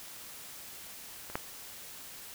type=clicks; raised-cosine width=0.5 ms; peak=-29 / -16 dBFS; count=2; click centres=1.3 / 1.355 s; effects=white hiss -47 dBFS RMS until 2.34 s